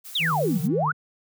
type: noise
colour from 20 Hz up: blue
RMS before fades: -40 dBFS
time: 0.04-0.68 s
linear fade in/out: 20 ms
type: exponential two-way sweep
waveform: sine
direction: down then up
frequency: 3975 to 138.59 to 1542 Hz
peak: -21 dBFS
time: 0.15-0.92 s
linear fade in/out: 5 ms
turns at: 0.61 s
type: tone with vibrato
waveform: triangle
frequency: 156.5 Hz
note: D#3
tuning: 10 cents sharp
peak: -24 dBFS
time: 0.19-0.93 s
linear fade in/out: 50 ms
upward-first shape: square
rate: 3.9 Hz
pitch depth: 60 cents each way
effects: none